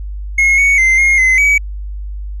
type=tone with pitch steps; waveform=triangle; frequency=2164 / 2226 / 2078 / 2142 / 2051 / 2273 Hz; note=C#7 / C#7 / C7 / C7 / C7 / C#7; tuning=-42 / +7 / -12 / +40 / -35 / +43 cents; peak=-6 dBFS; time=0.38-1.58 s; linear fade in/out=5 ms; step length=200 ms; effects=added 50 Hz sine -21 dBFS peak until 2.4 s + resampled to 24000 Hz